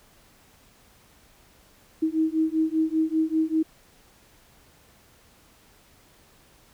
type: beating tone pair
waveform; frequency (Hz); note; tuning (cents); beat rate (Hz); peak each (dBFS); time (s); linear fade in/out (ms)
sine; 315.4 / 320.5; D#4 / E4; +24 / -49; 5.1; -24; 2.02-3.63; 10
effects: pink hiss -57 dBFS RMS until 6.73 s